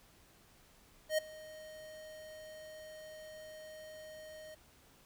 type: tone with ADSR envelope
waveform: square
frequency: 622 Hz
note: D#5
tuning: 1 cent flat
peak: -28 dBFS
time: 1.09-4.55 s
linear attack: 91 ms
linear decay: 9 ms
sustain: -21 dB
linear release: 10 ms
effects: pink hiss -64 dBFS RMS until 5.05 s